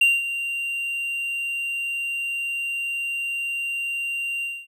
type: tone with ADSR envelope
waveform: triangle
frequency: 2771 Hz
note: F7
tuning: 14 cents flat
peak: -11 dBFS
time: 0.01-4.67 s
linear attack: 5 ms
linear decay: 200 ms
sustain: -12 dB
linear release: 240 ms
effects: none